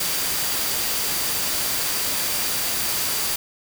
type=tone in noise; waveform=sine; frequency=4702 Hz; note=D8; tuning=1 cent sharp; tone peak=-33 dBFS; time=0-3.36 s; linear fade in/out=5 ms; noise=white; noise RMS=-24 dBFS; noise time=0-3.36 s; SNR=-12 dB; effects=none